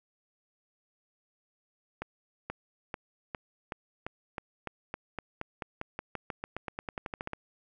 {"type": "accelerating click train", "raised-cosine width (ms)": 0.5, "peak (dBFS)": -20, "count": 27, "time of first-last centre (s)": [2.02, 7.334], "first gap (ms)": 480, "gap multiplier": 0.92, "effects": []}